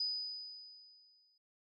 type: tone with exponential decay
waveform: sine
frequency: 4978 Hz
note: D#8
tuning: in tune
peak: -32 dBFS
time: 0-1.38 s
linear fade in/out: 5 ms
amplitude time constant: 300 ms
effects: none